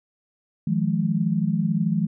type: tone cluster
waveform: sine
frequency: 160 / 178.3 / 211.7 Hz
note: D#3 / F3 / G#3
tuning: +49 / +36 / +33 cents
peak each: -24 dBFS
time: 0.67-2.07 s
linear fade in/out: 5 ms
effects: none